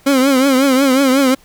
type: tone with vibrato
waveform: 30% pulse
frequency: 267.5 Hz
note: C4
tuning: 38 cents sharp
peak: -7 dBFS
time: 0.06-1.35 s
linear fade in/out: 10 ms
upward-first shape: triangle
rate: 5.5 Hz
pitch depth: 110 cents each way
effects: pink hiss -49 dBFS RMS until 1.44 s